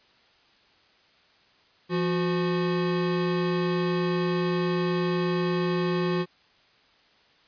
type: tone pair together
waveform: square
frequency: 171.41 / 363.2 Hz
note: F3 / F#4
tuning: -32 / -32 cents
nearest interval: octave + minor second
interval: 1300 cents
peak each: -27 dBFS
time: 1.89-6.26 s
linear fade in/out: 50 ms
effects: white hiss -60 dBFS RMS until 7.47 s + resampled to 11025 Hz